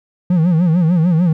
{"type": "tone with vibrato", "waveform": "triangle", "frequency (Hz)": 170, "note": "F3", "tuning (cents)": -46, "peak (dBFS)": -8, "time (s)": [0.3, 1.33], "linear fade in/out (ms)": 5, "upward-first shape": "sine", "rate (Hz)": 6.7, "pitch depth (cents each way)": 140, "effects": []}